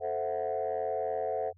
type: chord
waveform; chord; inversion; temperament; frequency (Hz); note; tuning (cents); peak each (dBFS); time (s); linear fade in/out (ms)
sine; F# half-diminished seventh; first; equal; 440 / 523.3 / 659.3 / 740; A4 / C5 / E5 / F#5; 0 / 0 / 0 / 0; -34; 0-1.53; 50
effects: tanh soft clip ceiling -23 dBFS + added 90 Hz sine -57 dBFS peak until 1.57 s